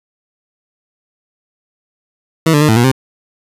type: tone with pitch steps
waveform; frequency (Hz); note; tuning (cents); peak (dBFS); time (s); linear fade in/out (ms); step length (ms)
20% pulse; 161.7 / 147.3 / 151.7 / 110.6 / 119.6 / 131.8; E3 / D3 / D#3 / A2 / A#2 / C3; -33 / +6 / -44 / +9 / +45 / +13; -3; 2.46-2.916; 5; 76
effects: resampled to 32000 Hz